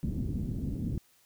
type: low-pass noise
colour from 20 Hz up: white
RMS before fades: -33 dBFS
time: 0.03-0.98 s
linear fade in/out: 0 ms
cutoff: 240 Hz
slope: 24 dB/octave
effects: white hiss -65 dBFS RMS until 1.25 s